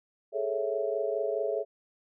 sine chord, A major seventh, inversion third, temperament equal, 415.3 / 440 / 554.4 / 659.3 Hz, G#4 / A4 / C#5 / E5, 0 / 0 / 0 / 0 cents, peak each -33 dBFS, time 0.32-1.65 s, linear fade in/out 50 ms, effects none

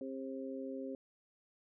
harmonic tone, 133.3 Hz, C3, 33 cents sharp, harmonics 2 / 3 / 4, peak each -42 / -46 / -45 dBFS, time 0.01-0.95 s, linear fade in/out 2 ms, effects none

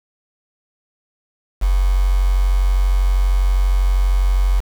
sine tone with quantisation, 46.25 Hz, F#1, in tune, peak -12 dBFS, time 1.61-4.61 s, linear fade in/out 20 ms, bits 5, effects none

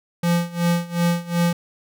square tone with tremolo, 172.1 Hz, F3, 25 cents flat, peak -16 dBFS, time 0.23-1.53 s, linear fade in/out 5 ms, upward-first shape sine, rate 2.7 Hz, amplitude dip 90%, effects none

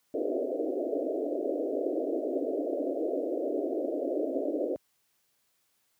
pink band-pass noise, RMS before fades -31 dBFS, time 0.14-4.76 s, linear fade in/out 0 ms, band 270 to 660 Hz, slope 96 dB/octave, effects white hiss -73 dBFS RMS until 5.99 s + high-pass 60 Hz 12 dB/octave

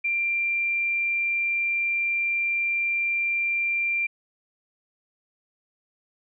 sine tone, 2372 Hz, D7, 17 cents sharp, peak -22 dBFS, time 0.04-4.07 s, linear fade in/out 10 ms, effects none

